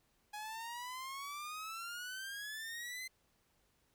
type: exponential sweep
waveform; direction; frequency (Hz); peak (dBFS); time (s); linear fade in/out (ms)
sawtooth; up; 830.6 to 2074; -39; 0.33-3.08; 10
effects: pink hiss -75 dBFS RMS until 3.94 s